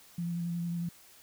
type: tone with vibrato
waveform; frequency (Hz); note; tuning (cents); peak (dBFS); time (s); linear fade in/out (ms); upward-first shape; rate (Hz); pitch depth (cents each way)
sine; 171.3; F3; -33; -31; 0.18-0.89; 5; square; 11; 14
effects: white hiss -57 dBFS RMS until 1.22 s